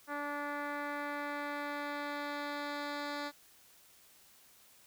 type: tone with low-pass filter sweep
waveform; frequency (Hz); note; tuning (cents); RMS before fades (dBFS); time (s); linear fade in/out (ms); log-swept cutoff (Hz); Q
10% pulse; 290; D4; -22; -39; 0.07-3.32; 50; 1700 to 4500; 1.4
effects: white hiss -62 dBFS RMS until 4.86 s